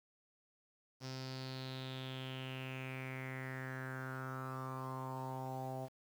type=tone with low-pass filter sweep; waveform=sawtooth; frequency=130.81 Hz; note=C3; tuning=in tune; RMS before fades=-44 dBFS; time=1-5.89 s; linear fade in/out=50 ms; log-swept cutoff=5400 to 700 Hz; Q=6.1; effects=10-bit